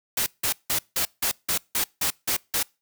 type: noise bursts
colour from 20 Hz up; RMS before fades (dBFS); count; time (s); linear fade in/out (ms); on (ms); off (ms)
white; -24; 10; 0.17-2.63; 5; 93; 170
effects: noise-tail reverb RT60 0.3 s tail -26 dB re dry